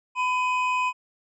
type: tone pair together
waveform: triangle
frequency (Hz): 1004 / 2510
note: B5 / D#7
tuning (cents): +28 / +15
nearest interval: octave + major third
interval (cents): 1587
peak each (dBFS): -21 / -26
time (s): 0.15-0.93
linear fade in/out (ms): 50
effects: resampled to 24000 Hz